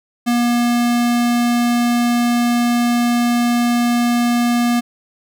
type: tone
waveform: square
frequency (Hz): 239.4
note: A#3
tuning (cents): +46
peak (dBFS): -14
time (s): 0.26-4.81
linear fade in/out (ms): 20
effects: none